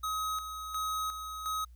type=tone with tremolo; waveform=square; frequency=1268 Hz; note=D#6; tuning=32 cents sharp; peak=-32 dBFS; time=0.03-1.65 s; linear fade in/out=10 ms; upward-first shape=square; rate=1.4 Hz; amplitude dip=55%; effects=added 60 Hz sine -50 dBFS peak until 1.75 s + white hiss -75 dBFS RMS until 1.75 s